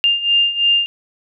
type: beating tone pair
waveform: sine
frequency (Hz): 2801 / 2804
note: F7 / F7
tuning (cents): +4 / +6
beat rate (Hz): 3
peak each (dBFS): -18 / -14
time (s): 0.04-0.86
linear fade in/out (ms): 0
effects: none